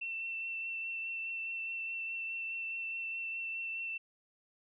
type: tone with vibrato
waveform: sine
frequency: 2690 Hz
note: E7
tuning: 34 cents sharp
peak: -36 dBFS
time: 0.01-3.98 s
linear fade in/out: 10 ms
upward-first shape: triangle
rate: 4.8 Hz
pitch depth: 16 cents each way
effects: none